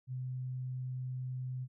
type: tone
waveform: sine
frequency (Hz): 127.9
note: C3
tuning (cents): -39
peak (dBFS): -36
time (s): 0.07-1.68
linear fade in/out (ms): 50
effects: none